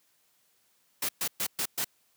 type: noise bursts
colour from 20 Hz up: white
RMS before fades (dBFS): -30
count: 5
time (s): 1.02-1.845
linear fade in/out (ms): 5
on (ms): 69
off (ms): 120
effects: white hiss -69 dBFS RMS until 2.16 s + high-pass 100 Hz 12 dB/octave